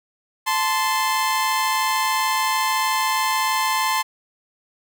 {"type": "tone pair together", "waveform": "sawtooth", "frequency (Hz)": [875, 1041.4], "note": ["A5", "C6"], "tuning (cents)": [-10, -8], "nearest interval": "minor third", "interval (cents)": 302, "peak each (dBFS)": [-19, -17], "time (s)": [0.46, 4.03], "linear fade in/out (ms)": 20, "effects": []}